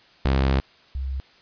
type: tone pair in turn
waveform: sawtooth / sine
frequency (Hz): 66.9 / 66.53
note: C2 / C2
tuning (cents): +39 / +29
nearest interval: unison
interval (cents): 10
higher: first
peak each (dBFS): -14 / -25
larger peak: first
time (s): 0.25-0.6 / 0.95-1.2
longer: first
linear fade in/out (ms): 0
effects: white hiss -54 dBFS RMS until 1.41 s + resampled to 11025 Hz